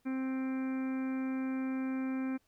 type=harmonic tone; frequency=262.6 Hz; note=C4; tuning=6 cents sharp; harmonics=1 / 2 / 3 / 4 / 5 / 6 / 7 / 8 / 9; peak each=-32 / -48 / -52 / -53 / -53 / -52 / -59 / -57 / -52 dBFS; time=0.05-2.38 s; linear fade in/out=20 ms; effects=pink hiss -74 dBFS RMS until 2.47 s